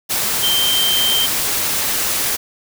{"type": "tone in noise", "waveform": "sine", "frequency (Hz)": 3136, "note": "G7", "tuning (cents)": 0, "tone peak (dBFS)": -15, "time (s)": [0.42, 1.27], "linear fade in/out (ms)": 20, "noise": "white", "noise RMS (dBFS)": -19, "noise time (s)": [0.09, 2.37], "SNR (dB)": 1, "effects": []}